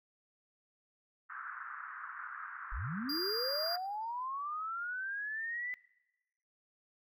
pink band-pass noise, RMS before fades -45 dBFS, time 1.29-3.78 s, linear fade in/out 20 ms, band 1200 to 1600 Hz, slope 48 dB/octave
sine linear sweep, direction up, 32.99 to 2010 Hz, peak -36 dBFS, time 2.72-5.74 s, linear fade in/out 0 ms
square tone, 4800 Hz, D8, 37 cents sharp, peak -35 dBFS, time 3.09-3.76 s, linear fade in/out 5 ms
effects noise-tail reverb RT60 1.0 s tail -22 dB re dry

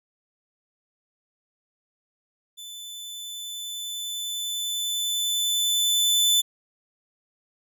sawtooth tone with level ramp, 3510 Hz, A7, 5 cents flat, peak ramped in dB -35 to -14 dBFS, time 2.57-6.42 s, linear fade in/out 20 ms, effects none

